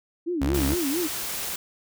sine tone with vibrato, 311.1 Hz, D#4, in tune, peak -24 dBFS, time 0.26-1.08 s, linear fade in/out 20 ms, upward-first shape sine, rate 4.4 Hz, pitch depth 250 cents each way
sawtooth tone, 69.4 Hz, C#2, 3 cents sharp, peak -20 dBFS, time 0.41-0.75 s, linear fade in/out 10 ms
white noise, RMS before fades -31 dBFS, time 0.54-1.56 s, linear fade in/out 5 ms
effects none

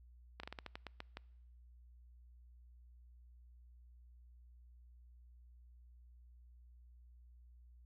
slowing click train, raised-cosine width 0.3 ms, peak -29 dBFS, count 10, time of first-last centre 0.4-1.171 s, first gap 34 ms, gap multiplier 1.22, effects noise-tail reverb RT60 1.0 s tail -25 dB re dry + added 60 Hz sine -58 dBFS peak until 7.85 s

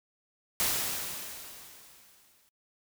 white noise with exponential decay, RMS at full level -27 dBFS, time 0.6-2.49 s, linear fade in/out 0 ms, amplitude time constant 410 ms, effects noise-tail reverb RT60 0.1 s tail -25 dB re dry

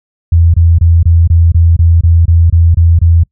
sine tone bursts, 83.7 Hz, E2, 27 cents sharp, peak -3 dBFS, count 12, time 0.32-3.235 s, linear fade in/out 5 ms, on 220 ms, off 25 ms, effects noise-tail reverb RT60 0.1 s tail -26 dB re dry

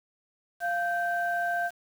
sine tone pair together, 696.1 / 1561 Hz, F5 / G6, -6 / -8 cents, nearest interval octave + major second, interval 1398 cents, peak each -27 / -29 dBFS, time 0.6-1.71 s, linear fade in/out 50 ms, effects tanh soft clip ceiling -18 dBFS + 8-bit

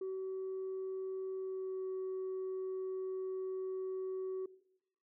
sine tone with pitch glide, 379.3 to 376.5 Hz, F#4 to F#4, +43 to +30 cents, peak -35 dBFS, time 0.01-4.46 s, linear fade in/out 5 ms, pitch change -13 cents, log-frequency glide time 1.35-1.87 s, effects noise-tail reverb RT60 0.8 s tail -19 dB re dry + tanh soft clip ceiling -35 dBFS

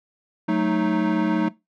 square chord, D# diminished, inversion first, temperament equal, 185 / 220 / 311.1 Hz, F#3 / A3 / D#4, 0 / 0 / 0 cents, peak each -25 / -25 / -23 dBFS, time 0.48-1.49 s, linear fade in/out 10 ms, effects noise-tail reverb RT60 0.2 s tail -19 dB re dry + low-pass 2000 Hz 12 dB/octave

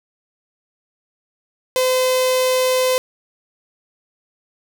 sawtooth tone with notch filter, 512 Hz, C5, 38 cents flat, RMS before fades -17 dBFS, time 1.76-2.98 s, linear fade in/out 0 ms, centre 1400 Hz, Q 1.3, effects none

